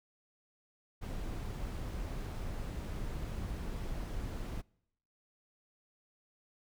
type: noise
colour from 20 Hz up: brown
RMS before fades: -39 dBFS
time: 1.01-4.62 s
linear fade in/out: 20 ms
effects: noise-tail reverb RT60 0.8 s tail -26 dB re dry